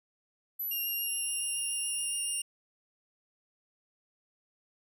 sine linear sweep, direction down, 12000 to 9220 Hz, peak -32 dBFS, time 0.59-2.42 s, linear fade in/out 10 ms
sawtooth tone with vibrato, 2800 Hz, F7, 4 cents sharp, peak -33 dBFS, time 0.71-2.42 s, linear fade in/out 5 ms, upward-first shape sine, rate 7.1 Hz, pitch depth 10 cents each way
effects none

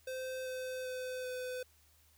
square tone with pitch steps, 517 / 512.8 / 508.7 / 504.6 Hz, C5 / C5 / C5 / B4, -21 / -35 / -49 / +37 cents, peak -39 dBFS, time 0.07-1.63 s, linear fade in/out 5 ms, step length 390 ms, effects added 76 Hz sine -68 dBFS peak until 2.17 s + white hiss -68 dBFS RMS until 2.17 s

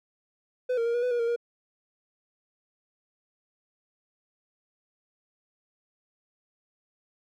triangle tone with pitch steps, 503 / 462.9 / 469 / 481.2 / 497.8 / 479.7 / 464.6 / 473.2 Hz, B4 / A#4 / A#4 / B4 / B4 / A#4 / A#4 / A#4, +32 / -12 / +11 / -45 / +14 / +50 / -6 / +26 cents, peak -22 dBFS, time 0.69-1.362 s, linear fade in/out 10 ms, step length 84 ms, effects none

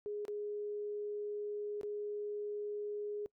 sine tone with dropouts, 415.3 Hz, G#4, in tune, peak -37 dBFS, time 0.06-3.26 s, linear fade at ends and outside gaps 0 ms, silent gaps 0.252-0.281 / 1.812-1.832 s, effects noise-tail reverb RT60 0.1 s tail -24 dB re dry

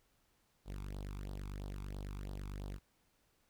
sawtooth tone with flanger, 49 Hz, G1, in tune, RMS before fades -44 dBFS, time 0.65-2.8 s, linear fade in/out 50 ms, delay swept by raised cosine 0.21 to 0.87 ms, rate 3 Hz, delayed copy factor +0.85, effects pink hiss -75 dBFS RMS until 3.49 s

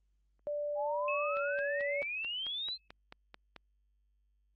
sine tone with pitch glide, 587.3 to 570.9 Hz, D5 to D5, 0 to -49 cents, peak -33 dBFS, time 0.47-2.02 s, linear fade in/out 0 ms, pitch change -49 cents, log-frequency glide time 1.25-1.34 s
sine exponential sweep, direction up, 804 to 4186 Hz, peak -35 dBFS, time 0.75-2.78 s, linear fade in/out 50 ms
sine tone with exponential decay, 2587 Hz, E7, 33 cents flat, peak -34 dBFS, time 1.08-2.88 s, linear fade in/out 2 ms, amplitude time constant 390 ms
click train, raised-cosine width 0.3 ms, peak -31 dBFS, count 11, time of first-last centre 1.37-3.563 s, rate 4.56 Hz
effects added 50 Hz sine -70 dBFS peak until 4.55 s + Opus 24 kbps

